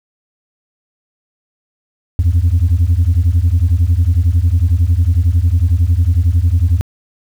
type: beating tone pair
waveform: sine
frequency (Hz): 80.5 / 91.5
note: E2 / F#2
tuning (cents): -41 / -19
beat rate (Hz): 11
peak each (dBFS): -10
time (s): 2.19-6.81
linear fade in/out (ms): 0
effects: tanh soft clip ceiling -6 dBFS + 7-bit